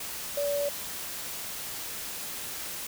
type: tone in noise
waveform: sine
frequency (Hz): 573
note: D5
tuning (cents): -43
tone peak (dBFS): -26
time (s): 0.37-0.69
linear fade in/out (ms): 5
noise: white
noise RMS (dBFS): -37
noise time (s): 0-2.87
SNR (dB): +8
effects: none